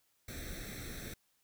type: noise with comb filter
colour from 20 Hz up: pink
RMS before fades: -44 dBFS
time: 0.28-1.14 s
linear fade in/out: 5 ms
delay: 0.51 ms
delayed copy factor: +0.85
effects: white hiss -75 dBFS RMS until 1.43 s